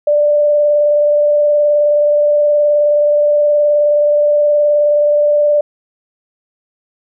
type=tone with vibrato; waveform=sine; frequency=590 Hz; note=D5; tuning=8 cents sharp; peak=-8 dBFS; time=0.07-5.61 s; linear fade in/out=5 ms; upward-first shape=square; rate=19 Hz; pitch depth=11 cents each way; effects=none